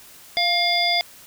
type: harmonic tone with a mistuned harmonic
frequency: 695 Hz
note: F5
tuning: 9 cents flat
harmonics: 1 / 3 / 5 / 7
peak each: -23 / -23 / -23 / -23 dBFS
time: 0.37-1.01 s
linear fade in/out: 0 ms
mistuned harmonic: 3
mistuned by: +35 cents
effects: white hiss -46 dBFS RMS until 1.26 s